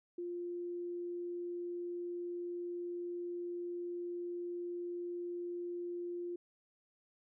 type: tone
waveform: sine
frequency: 349.8 Hz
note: F4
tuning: 3 cents sharp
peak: -38 dBFS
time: 0.18-6.36 s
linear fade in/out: 5 ms
effects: none